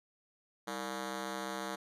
10% pulse ring-modulated tone, 260 Hz, C4, 11 cents flat, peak -26 dBFS, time 0.67-1.76 s, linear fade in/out 10 ms, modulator 62.8 Hz, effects low-pass 12000 Hz 12 dB/octave

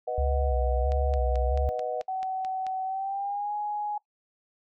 sine chord, B major, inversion none, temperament equal, 493.9 / 622.3 / 740 Hz, B4 / D#5 / F#5, 0 / 0 / 0 cents, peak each -32 dBFS, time 0.07-2.02 s, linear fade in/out 10 ms
sine tone with vibrato, 65.7 Hz, C2, 8 cents sharp, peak -24 dBFS, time 0.18-1.69 s, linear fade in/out 0 ms, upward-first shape square, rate 1.5 Hz, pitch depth 85 cents each way
click train, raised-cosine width 0.2 ms, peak -25 dBFS, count 9, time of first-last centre 0.92-2.667 s, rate 4.58 Hz
sine tone with pitch glide, 756 to 834 Hz, F#5 to G#5, +37 to +7 cents, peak -28 dBFS, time 2.08-3.98 s, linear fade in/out 5 ms, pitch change +170 cents, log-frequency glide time 2.84-3.54 s
effects noise-tail reverb RT60 0.1 s tail -21 dB re dry

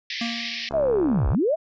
pink band-pass noise, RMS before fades -31 dBFS, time 0.1-0.69 s, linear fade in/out 2 ms, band 1800 to 5500 Hz, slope 96 dB/octave
square tone with exponential decay, 233.1 Hz, A#3, in tune, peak -25 dBFS, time 0.21-0.9 s, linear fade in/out 5 ms, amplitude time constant 150 ms
click train, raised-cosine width 1 ms, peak -17 dBFS, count 45, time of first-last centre 0.71-1.348 s, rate 69 Hz
sine linear two-way sweep, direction down then up, 679 to 41.2 to 679 Hz, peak -18 dBFS, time 0.73-1.56 s, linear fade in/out 20 ms, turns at 1.29 s
effects resampled to 16000 Hz

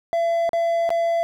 triangle tone with dropouts, 674 Hz, E5, 38 cents sharp, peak -16 dBFS, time 0.13-1.23 s, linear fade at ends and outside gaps 0 ms, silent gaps 0.492-0.532 / 0.892-0.904 s, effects none

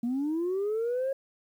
sine linear sweep, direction up, 230 to 548 Hz, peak -25 dBFS, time 0.03-1.13 s, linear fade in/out 5 ms, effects tanh soft clip ceiling -24 dBFS + 10-bit

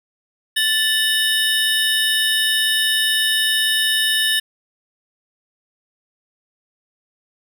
square tone cluster, 1758 / 2971 / 3709 Hz, A6 / F#7 / A#7, -2 / +6 / -9 cents, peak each -21 dBFS, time 0.56-4.4 s, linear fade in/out 10 ms, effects none

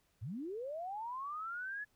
sine linear sweep, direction up, 85.5 to 1718 Hz, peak -39 dBFS, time 0.21-1.85 s, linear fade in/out 20 ms, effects pink hiss -75 dBFS RMS until 1.95 s

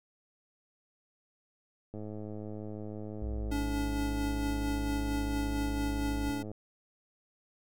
click train, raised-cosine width 2 ms, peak -29 dBFS, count 486, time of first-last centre 1.94-6.515 s, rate 106 Hz
sine tone with pitch glide, 62.9 to 55.07 Hz, B1 to A1, +32 to +2 cents, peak -33 dBFS, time 3.22-6.3 s, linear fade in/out 0 ms, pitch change -230 cents, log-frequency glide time 3.37-3.44 s
square tone with tremolo, 286 Hz, D4, 46 cents flat, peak -32 dBFS, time 3.51-6.43 s, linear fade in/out 10 ms, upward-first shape sine, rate 4.4 Hz, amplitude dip 35%
effects none

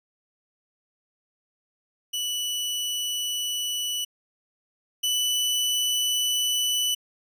sawtooth tone pair in turn, 2960 / 2979 Hz, F#7 / F#7, 0 / +11 cents, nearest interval unison, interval 11 cents, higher second, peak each -23 / -19 dBFS, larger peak second, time 2.13-4.05 / 5.03-6.95 s, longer neither, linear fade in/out 10 ms, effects resampled to 32000 Hz

